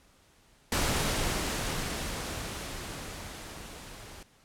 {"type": "noise with level ramp", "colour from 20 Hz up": "pink", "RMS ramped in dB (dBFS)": [-27, -47], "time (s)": [0.72, 4.23], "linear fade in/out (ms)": 2, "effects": ["pink hiss -62 dBFS RMS until 4.44 s", "low-pass 11000 Hz 12 dB/octave"]}